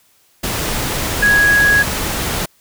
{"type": "tone in noise", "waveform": "sine", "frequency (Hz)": 1661.2, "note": "G#6", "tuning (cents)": 0, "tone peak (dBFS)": -9, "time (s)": [1.22, 1.83], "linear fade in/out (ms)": 10, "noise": "pink", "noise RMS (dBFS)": -20, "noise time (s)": [0.43, 2.46], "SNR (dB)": 8, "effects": ["white hiss -55 dBFS RMS until 2.6 s"]}